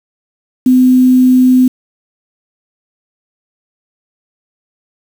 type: tone with quantisation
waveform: sine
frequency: 254.5 Hz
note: C4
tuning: 48 cents flat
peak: -4 dBFS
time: 0.66-1.68 s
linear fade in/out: 5 ms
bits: 5
effects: none